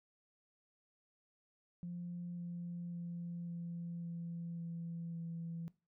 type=tone with pitch steps; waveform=sine; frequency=174.61 / 173.3 / 172.01 / 170.72 / 169.44 / 168.18 / 166.92 Hz; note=F3 / F3 / F3 / F3 / E3 / E3 / E3; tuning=0 / -13 / -26 / -39 / +48 / +35 / +22 cents; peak=-40 dBFS; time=1.83-5.68 s; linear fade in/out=0 ms; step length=550 ms; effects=noise-tail reverb RT60 0.3 s tail -20 dB re dry + tanh soft clip ceiling -36 dBFS